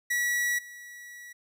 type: tone with level steps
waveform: 45% pulse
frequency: 1935 Hz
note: B6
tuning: 36 cents flat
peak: -25 / -43 dBFS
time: 0.1-1.33 s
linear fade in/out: 10 ms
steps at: 0.58 s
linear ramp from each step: 10 ms
effects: none